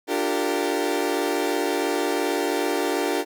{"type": "chord", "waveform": "30% pulse", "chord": "G minor seventh", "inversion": "second", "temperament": "equal with one note detuned", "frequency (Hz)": [293.7, 349.2, 392, 458.2], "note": ["D4", "F4", "G4", "Bb4"], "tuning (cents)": [0, 0, 0, -30], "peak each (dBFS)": -25, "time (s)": [0.07, 3.25], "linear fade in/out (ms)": 50, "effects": []}